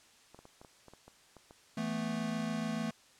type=clicks; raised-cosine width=1 ms; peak=-38 dBFS; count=10; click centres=0.346 / 0.39 / 0.454 / 0.615 / 0.648 / 0.883 / 0.936 / 1.08 / 1.367 / 1.509 s
type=chord; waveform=square; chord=E suspended fourth; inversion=none; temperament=equal; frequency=164.81 / 220 / 246.9 Hz; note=E3 / A3 / B3; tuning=0 / 0 / 0 cents; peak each=-41 / -36 / -41 dBFS; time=1.77-2.91 s; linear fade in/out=5 ms
effects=white hiss -62 dBFS RMS until 3.19 s + low-pass 8000 Hz 12 dB/octave